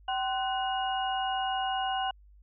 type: tone cluster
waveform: sine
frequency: 765 / 1039 / 1490 / 2874 Hz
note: G5 / C6 / F#6 / F7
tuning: -42 / -12 / +12 / +49 cents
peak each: -29 / -38 / -38 / -36 dBFS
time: 0.08-2.11 s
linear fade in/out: 5 ms
effects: added 50 Hz sine -53 dBFS peak until 2.42 s